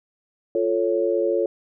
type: chord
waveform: sine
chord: F augmented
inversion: none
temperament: equal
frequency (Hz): 349.2 / 440 / 554.4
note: F4 / A4 / C#5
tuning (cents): 0 / 0 / 0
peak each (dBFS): -23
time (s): 0.55-1.46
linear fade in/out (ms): 2
effects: none